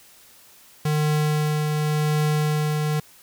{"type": "tone with tremolo", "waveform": "square", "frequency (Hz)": 151.6, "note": "D#3", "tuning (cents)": -45, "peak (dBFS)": -19, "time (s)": [0.85, 3], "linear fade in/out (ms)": 5, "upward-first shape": "triangle", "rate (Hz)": 0.9, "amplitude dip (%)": 30, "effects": ["white hiss -51 dBFS RMS until 3.22 s"]}